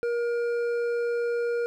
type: tone with hard clipping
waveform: sine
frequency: 473.8 Hz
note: A#4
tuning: 28 cents sharp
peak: -26 dBFS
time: 0.03-1.66 s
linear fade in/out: 0 ms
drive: 7 dB
effects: none

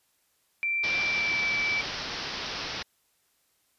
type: tone with pitch glide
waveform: sine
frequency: 2349 to 2315 Hz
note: D7 to D7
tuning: 0 to -25 cents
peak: -25 dBFS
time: 0.63-1.81 s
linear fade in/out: 0 ms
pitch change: -25 cents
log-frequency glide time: 1.01-1.45 s
type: low-pass noise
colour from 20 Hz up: white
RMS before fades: -35 dBFS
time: 0.83-2.83 s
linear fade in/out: 10 ms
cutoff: 5600 Hz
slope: 96 dB/octave
effects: white hiss -70 dBFS RMS until 3.78 s + resampled to 32000 Hz

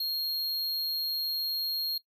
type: tone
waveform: square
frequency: 4253 Hz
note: C8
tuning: 27 cents sharp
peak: -29 dBFS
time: 0-1.98 s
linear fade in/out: 5 ms
effects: noise-tail reverb RT60 0.1 s tail -22 dB re dry

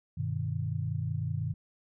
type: chord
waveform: sine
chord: G augmented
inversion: none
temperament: equal with one note detuned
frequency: 98 / 123.47 / 154.04 Hz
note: G2 / B2 / D#3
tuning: 0 / 0 / -17 cents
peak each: -34 dBFS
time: 0.17-1.54 s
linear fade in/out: 10 ms
effects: none

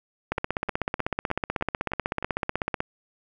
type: two click trains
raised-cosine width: 0.5 ms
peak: -10 / -17 dBFS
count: 41 / 7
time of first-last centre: 0.32-2.804 / 0.38-2.226 s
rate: 16.1 / 3.25 Hz
effects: none

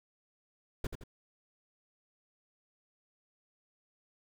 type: noise with echo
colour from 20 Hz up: brown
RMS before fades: -33 dBFS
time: 0.84-0.87 s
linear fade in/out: 5 ms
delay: 84 ms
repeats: 2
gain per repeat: -7 dB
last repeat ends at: 1.038 s
effects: none

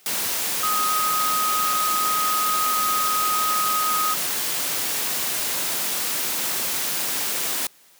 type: tone in noise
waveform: sine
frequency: 1255 Hz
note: D#6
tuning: 15 cents sharp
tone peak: -21 dBFS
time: 0.63-4.14 s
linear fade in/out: 2 ms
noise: white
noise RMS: -25 dBFS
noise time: 0.06-7.67 s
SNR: +1 dB
effects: white hiss -54 dBFS RMS until 7.99 s + high-pass 150 Hz 12 dB/octave

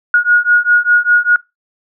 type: beating tone pair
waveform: sine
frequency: 1442 / 1447 Hz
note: F#6 / F#6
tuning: -45 / -39 cents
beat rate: 5 Hz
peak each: -11 dBFS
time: 0.14-1.36 s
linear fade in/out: 2 ms
effects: noise-tail reverb RT60 0.2 s tail -21 dB re dry

